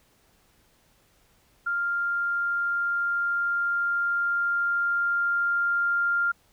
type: tone with level ramp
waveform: sine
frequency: 1396.9 Hz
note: F6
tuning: in tune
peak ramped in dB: -24 to -21 dBFS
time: 1.66-6.32 s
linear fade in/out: 10 ms
effects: pink hiss -63 dBFS RMS until 6.52 s